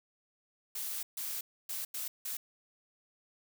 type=noise bursts at uneven times; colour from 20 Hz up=blue; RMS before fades=-38 dBFS; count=5; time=0.75-1.03 / 1.17-1.41 / 1.69-1.85 / 1.94-2.08 / 2.25-2.37 s; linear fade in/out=5 ms; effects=none